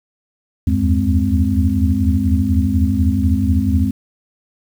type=tone cluster; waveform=sine; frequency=78.3 / 82.5 / 94.5 / 208.8 / 260.8 Hz; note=D#2 / E2 / F#2 / G#3 / C4; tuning=+11 / +2 / +37 / +10 / -5 cents; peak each=-19 dBFS; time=0.67-3.91 s; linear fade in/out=5 ms; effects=7-bit